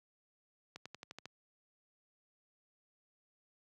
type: accelerating click train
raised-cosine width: 0.2 ms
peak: -29 dBFS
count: 7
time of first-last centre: 0.76-1.256 s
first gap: 96 ms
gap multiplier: 0.94
effects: high-pass 100 Hz 12 dB/octave